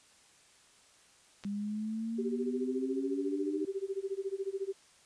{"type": "clicks", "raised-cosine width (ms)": 0.2, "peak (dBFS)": [-29, -34], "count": 2, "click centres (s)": [1.438, 1.446]}
{"type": "exponential sweep", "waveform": "sine", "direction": "up", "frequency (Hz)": [200.2, 308.5], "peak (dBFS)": -33, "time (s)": [1.45, 3.65], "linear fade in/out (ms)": 2}
{"type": "tone with tremolo", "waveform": "sine", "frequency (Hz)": 389.6, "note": "G4", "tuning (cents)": -11, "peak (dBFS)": -30, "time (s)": [2.18, 4.73], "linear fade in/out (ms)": 10, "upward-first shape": "sine", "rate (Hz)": 14, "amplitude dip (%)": 95}
{"effects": ["white hiss -62 dBFS RMS until 5.05 s", "resampled to 22050 Hz"]}